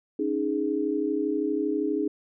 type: chord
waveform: sine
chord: C# suspended second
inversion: none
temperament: equal with one note detuned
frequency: 277.2 / 309.7 / 415.3 Hz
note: C#4 / D#4 / G#4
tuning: 0 / -8 / 0 cents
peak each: -30 / -27 / -28 dBFS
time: 0.19-2.08 s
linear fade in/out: 5 ms
effects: none